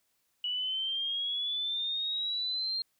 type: exponential sweep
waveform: sine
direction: up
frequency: 2934 to 4213 Hz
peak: -30 dBFS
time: 0.44-2.82 s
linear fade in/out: 2 ms
effects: white hiss -75 dBFS RMS until 2.99 s